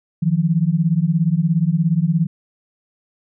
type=beating tone pair; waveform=sine; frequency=157.1 / 174.1 Hz; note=D#3 / F3; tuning=+17 / -5 cents; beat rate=17 Hz; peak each=-17 dBFS; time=0.22-2.27 s; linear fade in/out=10 ms; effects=none